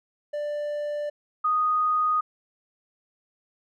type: tone pair in turn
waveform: triangle / sine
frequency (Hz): 590 / 1241.5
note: D5 / D#6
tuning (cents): +8 / -4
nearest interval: octave + minor second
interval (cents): 1288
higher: second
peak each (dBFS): -25 / -20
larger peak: second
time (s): 0.33-1.1 / 1.44-2.21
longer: neither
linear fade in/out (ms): 10
effects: none